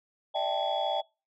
sine tone cluster, 594 / 653 / 785 / 878 / 3373 Hz, D5 / E5 / G5 / A5 / G#7, +20 / -17 / +2 / -4 / +26 cents, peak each -32 / -32 / -30 / -34 / -35 dBFS, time 0.34-1.02 s, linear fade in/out 20 ms, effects noise-tail reverb RT60 0.3 s tail -26 dB re dry + tanh soft clip ceiling -20 dBFS

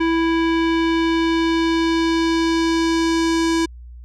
square tone with low-pass filter sweep, 329.6 Hz, E4, in tune, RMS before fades -18 dBFS, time 0-3.66 s, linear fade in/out 10 ms, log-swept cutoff 2500 to 6900 Hz, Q 1.3, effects added 60 Hz sine -35 dBFS peak until 4.04 s

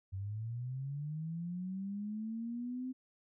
sine linear sweep, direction up, 93.2 to 260 Hz, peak -37 dBFS, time 0.12-2.93 s, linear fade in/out 20 ms, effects none

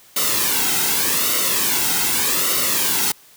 white noise with flanger, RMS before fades -19 dBFS, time 0.16-3.12 s, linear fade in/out 5 ms, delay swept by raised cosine 1.2 to 1.74 ms, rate 0.84 Hz, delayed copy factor -0.65, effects white hiss -49 dBFS RMS until 3.36 s + high-pass 60 Hz 12 dB/octave

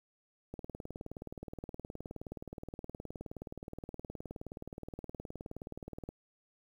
click train, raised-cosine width 2 ms, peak -29 dBFS, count 107, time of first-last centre 0.54-6.09 s, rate 19.1 Hz, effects 10-bit

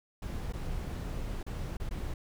brown noise with dropouts, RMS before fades -36 dBFS, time 0.22-2.14 s, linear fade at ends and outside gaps 5 ms, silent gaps 0.525-0.534 / 1.43-1.465 / 1.77-1.799 / 1.892-1.909 s, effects none

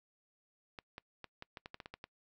clicks, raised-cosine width 0.3 ms, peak -29 dBFS, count 11, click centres 0.788 / 0.981 / 1.243 / 1.424 / 1.572 / 1.659 / 1.744 / 1.802 / 1.859 / 1.94 / 2.041 s, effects noise-tail reverb RT60 0.1 s tail -25 dB re dry

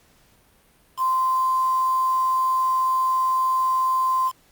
sine tone with quantisation, 1039 Hz, C6, 12 cents flat, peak -18 dBFS, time 0.97-4.32 s, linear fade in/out 50 ms, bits 6, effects pink hiss -58 dBFS RMS until 4.51 s + Opus 48 kbps

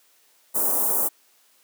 white band-stop noise, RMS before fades -22 dBFS, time 0.54-1.09 s, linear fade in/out 20 ms, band 1000 to 9200 Hz, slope 24 dB/octave, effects white hiss -60 dBFS RMS until 1.63 s + high-pass 300 Hz 12 dB/octave

